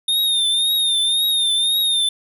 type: tone with vibrato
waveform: square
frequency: 3657 Hz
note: A#7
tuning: 34 cents flat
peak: -16 dBFS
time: 0.08-2.09 s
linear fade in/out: 5 ms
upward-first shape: triangle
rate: 1.9 Hz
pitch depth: 72 cents each way
effects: none